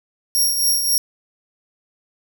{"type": "tone with tremolo", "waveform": "15% pulse", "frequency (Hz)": 5588, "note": "F8", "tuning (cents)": 0, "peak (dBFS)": -8, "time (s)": [0.35, 0.98], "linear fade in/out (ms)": 0, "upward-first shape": "triangle", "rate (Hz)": 3.7, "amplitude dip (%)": 55, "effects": []}